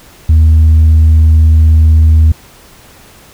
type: tone with tanh clipping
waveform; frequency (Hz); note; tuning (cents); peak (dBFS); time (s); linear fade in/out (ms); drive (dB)
sine; 79; D#2; +27; -3; 0.29-2.32; 5; 1
effects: pink hiss -39 dBFS RMS until 3.33 s